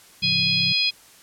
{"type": "harmonic tone", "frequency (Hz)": 830.6, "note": "G#5", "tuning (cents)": 0, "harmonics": [3, 4, 5, 6], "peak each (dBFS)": [-24, -24, -24, -24], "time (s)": [0.22, 0.91], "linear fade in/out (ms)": 20}
{"type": "chord", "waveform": "sine", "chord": "A augmented", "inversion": "none", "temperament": "equal", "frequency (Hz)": [110, 138.59, 174.61], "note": ["A2", "C#3", "E#3"], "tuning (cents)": [0, 0, 0], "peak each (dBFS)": [-35, -33, -30], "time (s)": [0.22, 0.73], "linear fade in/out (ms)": 10}
{"type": "clicks", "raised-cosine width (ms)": 3, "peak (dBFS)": -33, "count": 5, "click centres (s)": [0.237, 0.32, 0.395, 0.427, 0.473]}
{"effects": ["white hiss -50 dBFS RMS until 1.22 s", "low-pass 12000 Hz 12 dB/octave"]}